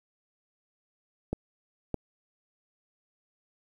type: clicks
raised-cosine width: 2 ms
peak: -16 dBFS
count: 2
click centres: 1.33 / 1.943 s
effects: 9-bit